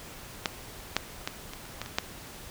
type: clicks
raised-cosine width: 0.2 ms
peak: -8 / -6 / -12 / -21 / -30 / -16 / -22 / -7 dBFS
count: 8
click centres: 0.458 / 0.966 / 1.275 / 1.535 / 1.654 / 1.816 / 1.861 / 1.985 s
effects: pink hiss -45 dBFS RMS until 2.5 s